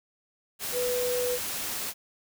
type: tone in noise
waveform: sine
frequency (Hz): 493.9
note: B4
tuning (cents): 0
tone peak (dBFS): -26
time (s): 0.72-1.39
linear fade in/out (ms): 50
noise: white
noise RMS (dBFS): -33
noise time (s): 0.59-1.94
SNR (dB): +4
effects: none